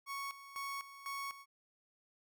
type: tone with tremolo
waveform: 30% pulse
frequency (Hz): 1108.7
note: C#6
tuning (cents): 0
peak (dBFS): -37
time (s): 0.06-1.46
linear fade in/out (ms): 50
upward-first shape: square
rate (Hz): 2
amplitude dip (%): 75
effects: none